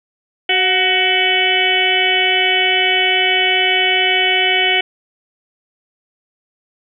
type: harmonic tone with a mistuned harmonic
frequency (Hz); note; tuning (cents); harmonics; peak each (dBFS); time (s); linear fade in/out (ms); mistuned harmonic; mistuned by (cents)
374.8; F#4; +22; 1 / 2 / 4 / 5 / 6 / 7 / 8 / 9; -22 / -21 / -25 / -22 / -17 / -25 / -16 / -28; 0.49-4.81; 5; 2; -44
effects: none